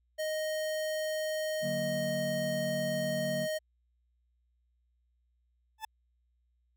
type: tone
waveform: square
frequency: 622.3 Hz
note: D#5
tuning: in tune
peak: -32 dBFS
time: 0.18-3.59 s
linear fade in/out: 20 ms
type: chord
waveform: triangle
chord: D augmented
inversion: none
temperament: equal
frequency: 146.83 / 185 / 233.1 Hz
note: D3 / F#3 / A#3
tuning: 0 / 0 / 0 cents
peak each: -37 dBFS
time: 1.61-3.48 s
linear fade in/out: 50 ms
type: tone with exponential growth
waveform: 40% pulse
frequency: 874 Hz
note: A5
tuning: 12 cents flat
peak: -32 dBFS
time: 5.78-5.85 s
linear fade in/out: 5 ms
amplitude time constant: 15 ms
effects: added 60 Hz sine -70 dBFS peak until 6.76 s